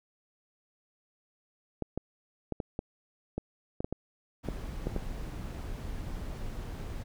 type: clicks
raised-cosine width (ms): 2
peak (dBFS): -19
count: 12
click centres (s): 1.823 / 1.976 / 2.523 / 2.602 / 2.791 / 3.38 / 3.805 / 3.845 / 3.926 / 4.487 / 4.87 / 4.963
type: noise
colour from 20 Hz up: brown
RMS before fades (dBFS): -38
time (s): 4.43-7.04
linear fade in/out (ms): 20
effects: none